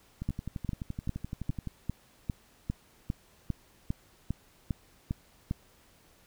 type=two click trains; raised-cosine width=5 ms; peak=-18 / -23 dBFS; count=14 / 18; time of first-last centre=0.29-5.511 / 0.22-1.673 s; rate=2.49 / 11.7 Hz; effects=pink hiss -62 dBFS RMS until 6.26 s